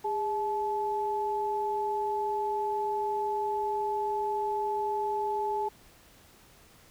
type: tone pair together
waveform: sine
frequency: 408.7 / 863 Hz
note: G#4 / A5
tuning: -28 / -34 cents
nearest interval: octave + minor second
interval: 1294 cents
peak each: -32 / -29 dBFS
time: 0.04-5.69 s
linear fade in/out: 10 ms
effects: pink hiss -57 dBFS RMS until 6.9 s